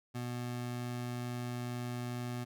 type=tone; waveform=25% pulse; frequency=122.2 Hz; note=B2; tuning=18 cents flat; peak=-33 dBFS; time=0.14-2.45 s; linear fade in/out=20 ms; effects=none